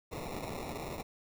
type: noise with sample-and-hold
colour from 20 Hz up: blue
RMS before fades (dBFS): -40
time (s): 0.11-1.03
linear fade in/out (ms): 20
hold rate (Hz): 1575
effects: none